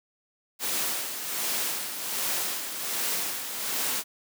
white noise with tremolo, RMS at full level -28 dBFS, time 0.59-4.04 s, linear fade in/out 50 ms, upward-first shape sine, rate 1.3 Hz, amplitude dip 55%, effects high-pass 200 Hz 12 dB/octave

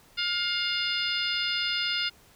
harmonic tone, 708 Hz, F5, 23 cents sharp, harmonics 2 / 3 / 4 / 5 / 6 / 7, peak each -33 / -34 / -31 / -33 / -36 / -33 dBFS, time 0.17-2.1 s, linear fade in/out 20 ms, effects pink hiss -57 dBFS RMS until 2.35 s

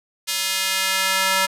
square tone with high-pass filter sweep, 190.8 Hz, G3, 47 cents flat, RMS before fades -21 dBFS, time 0.27-1.47 s, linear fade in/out 20 ms, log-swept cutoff 3400 to 1100 Hz, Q 0.83, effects resampled to 32000 Hz

